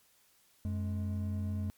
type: tone pair together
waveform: triangle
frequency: 91.33 / 210.3 Hz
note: F#2 / G#3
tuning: -22 / +22 cents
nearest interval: octave + major second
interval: 1444 cents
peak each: -31 / -36 dBFS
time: 0.65-1.7 s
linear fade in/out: 0 ms
effects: white hiss -67 dBFS RMS until 1.77 s + MP3 96 kbps